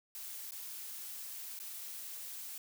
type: noise with dropouts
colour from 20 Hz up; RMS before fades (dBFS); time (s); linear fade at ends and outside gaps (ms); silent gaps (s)
blue; -45; 0.15-2.58; 2; 0.509-0.519 / 1.591-1.599
effects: none